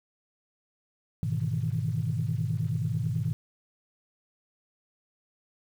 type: chord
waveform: sine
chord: E major seventh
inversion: first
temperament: equal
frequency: 103.83 / 123.47 / 155.56 / 164.81 Hz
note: G#2 / B2 / D#3 / E3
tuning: 0 / 0 / 0 / 0 cents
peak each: -31 / -30 / -31 / -34 dBFS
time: 1.23-3.33 s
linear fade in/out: 0 ms
effects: tanh soft clip ceiling -17 dBFS + 9-bit